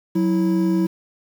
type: tone pair together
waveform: triangle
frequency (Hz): 184.5 / 327.8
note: F#3 / E4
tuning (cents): -5 / -10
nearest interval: minor seventh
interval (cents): 995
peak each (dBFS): -17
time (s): 0.15-0.87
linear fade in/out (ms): 10
effects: 7-bit